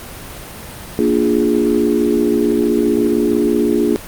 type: chord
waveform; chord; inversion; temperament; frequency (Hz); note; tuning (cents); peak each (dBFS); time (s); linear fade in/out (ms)
sine; Bb dominant seventh; none; equal; 233.1 / 293.7 / 349.2 / 415.3; Bb3 / D4 / F4 / Ab4; 0 / 0 / 0 / 0; -17; 0.99-3.96; 0
effects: pink hiss -32 dBFS RMS until 4.07 s + Opus 32 kbps